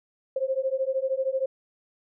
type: beating tone pair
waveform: sine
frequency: 523.3 / 536.3 Hz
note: C5 / C5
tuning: 0 / +43 cents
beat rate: 13 Hz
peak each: -27 dBFS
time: 0.36-1.46 s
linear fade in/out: 5 ms
effects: none